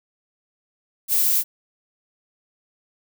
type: noise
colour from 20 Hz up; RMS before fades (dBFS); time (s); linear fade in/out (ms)
violet; -19; 1.08-1.44; 50
effects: none